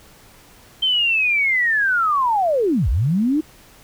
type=linear two-way sweep; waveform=sine; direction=down then up; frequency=3136 to 48.2 to 320 Hz; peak=-15 dBFS; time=0.82-3.41 s; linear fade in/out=10 ms; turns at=2.89 s; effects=pink hiss -48 dBFS RMS until 3.83 s